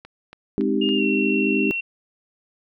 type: click train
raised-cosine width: 0.3 ms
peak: -24 dBFS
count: 4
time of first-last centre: 0.05-0.89 s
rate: 3.57 Hz
type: chord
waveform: sine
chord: Ab major seventh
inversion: none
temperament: equal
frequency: 207.7 / 261.6 / 311.1 / 392 Hz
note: Ab3 / C4 / Eb4 / G4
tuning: 0 / 0 / 0 / 0 cents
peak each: -24 dBFS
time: 0.58-1.71 s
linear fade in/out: 0 ms
type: tone with pitch glide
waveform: sine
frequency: 2828 to 2724 Hz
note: F7 to F7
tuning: +21 to -44 cents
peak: -23 dBFS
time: 0.81-1.81 s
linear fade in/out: 10 ms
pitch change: -65 cents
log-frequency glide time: 0.95-1.03 s
effects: none